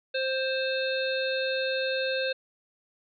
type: harmonic tone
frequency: 526 Hz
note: C5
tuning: 9 cents sharp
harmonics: 1 / 3 / 5 / 7 / 8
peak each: -28 / -33 / -35 / -36 / -37 dBFS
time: 0.14-2.33 s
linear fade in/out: 10 ms
effects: none